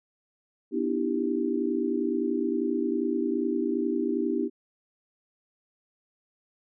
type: chord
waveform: sine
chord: E minor seventh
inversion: second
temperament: equal with one note detuned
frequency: 246.9 / 299.8 / 329.6 / 392 Hz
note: B3 / D4 / E4 / G4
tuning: 0 / +36 / 0 / 0 cents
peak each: -30 dBFS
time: 0.71-4.5 s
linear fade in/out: 50 ms
effects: none